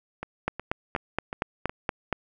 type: two click trains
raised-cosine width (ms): 0.5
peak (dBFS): -18 / -10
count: 5 / 8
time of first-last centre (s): 0.23-1.695 / 0.48-2.127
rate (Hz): 2.73 / 4.25
effects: none